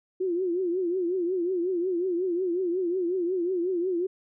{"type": "tone with vibrato", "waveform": "sine", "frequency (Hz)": 358.4, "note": "F4", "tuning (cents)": 45, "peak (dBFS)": -24, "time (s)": [0.2, 4.07], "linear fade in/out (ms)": 10, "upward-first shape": "triangle", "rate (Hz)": 5.5, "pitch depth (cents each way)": 130, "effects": []}